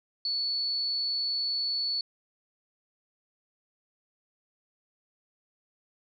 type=tone; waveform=sine; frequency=4435 Hz; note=C#8; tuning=in tune; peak=-27 dBFS; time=0.25-2.01 s; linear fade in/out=2 ms; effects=none